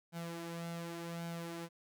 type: tone with flanger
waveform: sawtooth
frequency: 168.7 Hz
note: E3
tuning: 40 cents sharp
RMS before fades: -43 dBFS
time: 0.12-1.69 s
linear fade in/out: 50 ms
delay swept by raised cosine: 1.3 to 4.5 ms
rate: 0.88 Hz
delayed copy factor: +0.55
effects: none